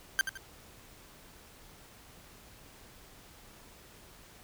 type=tone with echo; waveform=40% pulse; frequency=1568 Hz; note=G6; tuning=in tune; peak=-22 dBFS; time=0.19-0.21 s; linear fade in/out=0 ms; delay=82 ms; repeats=2; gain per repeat=-9 dB; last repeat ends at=0.374 s; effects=pink hiss -55 dBFS RMS until 4.43 s